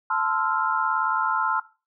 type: chord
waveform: sine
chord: F major seventh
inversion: first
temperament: equal with one note detuned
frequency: 880 / 1037.5 / 1318.5 / 1396.9 Hz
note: A5 / C6 / E6 / F6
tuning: 0 / -15 / 0 / 0 cents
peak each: -27 dBFS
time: 0.1-1.6 s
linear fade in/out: 5 ms
effects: noise-tail reverb RT60 0.3 s tail -17 dB re dry